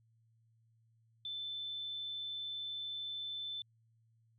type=tone; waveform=sine; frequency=3527 Hz; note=A7; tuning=3 cents sharp; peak=-39 dBFS; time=1.25-3.62 s; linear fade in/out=2 ms; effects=added 113 Hz sine -68 dBFS peak until 4.38 s